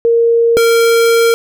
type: tone pair in turn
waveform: sine / square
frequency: 464.5 / 462 Hz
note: A#4 / A#4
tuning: -6 / -16 cents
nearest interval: unison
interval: 10 cents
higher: first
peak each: -7 / -8 dBFS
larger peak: first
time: 0.05-0.57 / 0.57-1.34 s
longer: second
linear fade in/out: 0 ms
effects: none